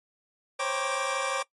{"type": "tone cluster", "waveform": "25% pulse", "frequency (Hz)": [521, 547, 786, 942, 1173], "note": ["C5", "C#5", "G5", "A#5", "D6"], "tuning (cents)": [-7, -23, 4, 18, -2], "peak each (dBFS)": [-32, -28, -33, -35, -28], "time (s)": [0.59, 1.43], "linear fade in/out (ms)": 10, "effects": ["noise-tail reverb RT60 0.1 s tail -20 dB re dry", "MP3 48 kbps"]}